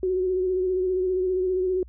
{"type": "tone with vibrato", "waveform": "sine", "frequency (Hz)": 370, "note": "F#4", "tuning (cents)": 0, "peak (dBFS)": -21, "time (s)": [0.03, 1.83], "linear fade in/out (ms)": 2, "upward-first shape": "sine", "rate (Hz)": 15, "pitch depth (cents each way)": 34, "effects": ["added 60 Hz sine -43 dBFS peak until 1.88 s"]}